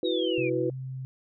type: chord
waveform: sine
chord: E suspended second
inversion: none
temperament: just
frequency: 329.6 / 370.8 / 494.4 Hz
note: E4 / F#4 / B4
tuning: 0 / +4 / +2 cents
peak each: -29 dBFS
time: 0.03-0.7 s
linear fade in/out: 2 ms
type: linear sweep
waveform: sine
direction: down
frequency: 3872 to 2285 Hz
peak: -32 dBFS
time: 0.04-0.5 s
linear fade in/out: 20 ms
type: tone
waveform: sine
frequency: 130.81 Hz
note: C3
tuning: in tune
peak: -33 dBFS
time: 0.38-1.05 s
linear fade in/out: 0 ms
effects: none